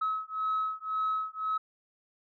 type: beating tone pair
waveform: sine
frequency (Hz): 1284 / 1285.9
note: E6 / E6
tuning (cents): -46 / -43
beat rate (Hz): 1.9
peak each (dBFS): -31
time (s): 0.01-1.58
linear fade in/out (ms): 10
effects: tanh soft clip ceiling -23 dBFS